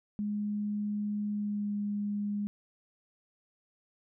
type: tone with pitch glide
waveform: sine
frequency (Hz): 207.7 to 205.4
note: G#3 to G#3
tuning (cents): 0 to -19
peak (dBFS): -30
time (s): 0.19-2.47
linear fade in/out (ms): 0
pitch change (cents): -19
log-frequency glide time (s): 1.31-1.74
effects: none